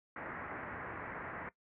white low-pass noise, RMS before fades -44 dBFS, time 0.16-1.49 s, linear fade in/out 2 ms, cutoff 2000 Hz, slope 48 dB/octave, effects noise-tail reverb RT60 0.1 s tail -18 dB re dry + high-pass 60 Hz 12 dB/octave

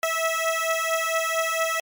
15% pulse beating tone pair, 650 / 654.4 Hz, E5 / E5, -24 / -13 cents, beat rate 4.4 Hz, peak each -19 dBFS, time 0.03-1.8 s, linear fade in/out 2 ms, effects MP3 96 kbps

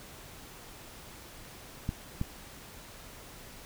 clicks, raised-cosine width 5 ms, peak -18 dBFS, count 2, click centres 1.891 / 2.214 s, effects pink hiss -49 dBFS RMS until 3.65 s

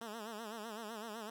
10% pulse tone with vibrato, 220 Hz, A3, in tune, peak -35 dBFS, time 0.01-1.3 s, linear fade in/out 5 ms, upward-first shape sine, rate 7.9 Hz, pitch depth 110 cents each way, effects none

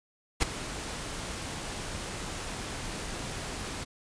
pink noise with ADSR envelope, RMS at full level -22 dBFS, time 0.4-3.85 s, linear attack 25 ms, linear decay 11 ms, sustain -15 dB, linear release 23 ms, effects resampled to 22050 Hz

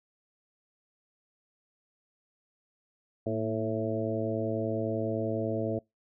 harmonic tone with a mistuned harmonic, 110 Hz, A2, in tune, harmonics 1 / 2 / 3 / 4 / 5 / 6, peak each -35 / -35 / -35 / -35 / -35 / -35 dBFS, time 3.26-5.79 s, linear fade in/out 5 ms, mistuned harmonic 2, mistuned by +49 cents, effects noise-tail reverb RT60 0.2 s tail -26 dB re dry

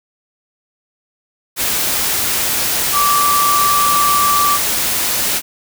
sine tone in noise, 1164 Hz, D6, 16 cents flat, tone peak -12 dBFS, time 2.92-4.59 s, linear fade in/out 50 ms, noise white, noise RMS -17 dBFS, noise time 1.56-5.42 s, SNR +2 dB, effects none

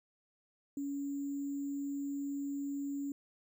sine tone with sample-and-hold, 281.1 Hz, C#4, 24 cents sharp, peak -35 dBFS, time 0.77-3.12 s, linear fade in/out 2 ms, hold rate 7350 Hz, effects none

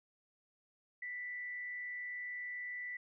sine tone with frequency modulation, 1975.5 Hz, B6, in tune, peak -40 dBFS, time 1.02-2.97 s, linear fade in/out 5 ms, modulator 151 Hz, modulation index 0.24, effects none

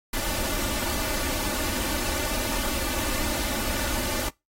pink noise with comb filter, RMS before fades -28 dBFS, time 0.13-4.29 s, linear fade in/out 5 ms, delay 3.4 ms, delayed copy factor +0.75, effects noise-tail reverb RT60 0.2 s tail -22 dB re dry + AAC 48 kbps

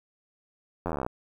slowing click train, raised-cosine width 1 ms, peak -16 dBFS, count 16, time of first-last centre 0.86-1.065 s, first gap 11 ms, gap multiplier 1.03, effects 9-bit

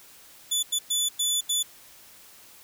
20% pulse tone bursts at uneven times, 3476 Hz, A7, 22 cents flat, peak -17 dBFS, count 5, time 0.51-0.63 / 0.72-0.79 / 0.9-1.09 / 1.19-1.41 / 1.49-1.63 s, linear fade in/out 10 ms, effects white hiss -51 dBFS RMS until 2.63 s

